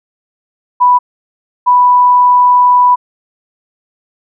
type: tone pair in turn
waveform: sine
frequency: 987.8 / 987.8 Hz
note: B5 / B5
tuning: 0 / 0 cents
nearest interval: unison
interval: 0 cents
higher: neither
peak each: -4 dBFS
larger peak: neither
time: 0.8-0.99 / 1.66-2.96 s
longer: second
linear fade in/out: 20 ms
effects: none